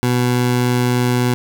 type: tone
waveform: 20% pulse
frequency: 123.47 Hz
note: B2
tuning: in tune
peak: -9 dBFS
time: 0.03-1.34 s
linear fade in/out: 0 ms
effects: none